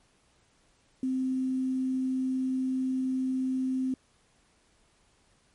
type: tone with quantisation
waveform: sine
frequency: 260 Hz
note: C4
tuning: 11 cents flat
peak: -26 dBFS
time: 1.03-3.94 s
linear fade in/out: 2 ms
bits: 9
effects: pink hiss -66 dBFS RMS until 5.54 s + MP3 48 kbps